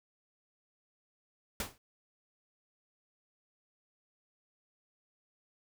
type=noise with exponential decay; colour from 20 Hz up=pink; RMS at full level=-32 dBFS; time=1.6-1.78 s; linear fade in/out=2 ms; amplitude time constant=38 ms; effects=none